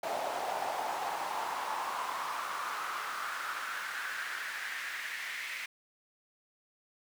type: noise with high-pass filter sweep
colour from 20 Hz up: brown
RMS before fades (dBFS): -37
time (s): 0.03-5.66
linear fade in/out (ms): 5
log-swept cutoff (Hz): 680 to 2100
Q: 3.8
effects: none